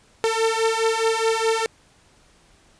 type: beating tone pair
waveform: sawtooth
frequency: 446.7 / 451.5 Hz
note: A4 / A4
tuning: +26 / +45 cents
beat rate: 4.8 Hz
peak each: -18 / -18 dBFS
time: 0.24-1.66 s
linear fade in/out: 0 ms
effects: pink hiss -56 dBFS RMS until 2.79 s + resampled to 22050 Hz